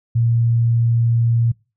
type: tone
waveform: sine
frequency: 116.7 Hz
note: A#2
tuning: 2 cents sharp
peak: -13 dBFS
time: 0.15-1.52 s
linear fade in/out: 10 ms
effects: noise-tail reverb RT60 0.3 s tail -24 dB re dry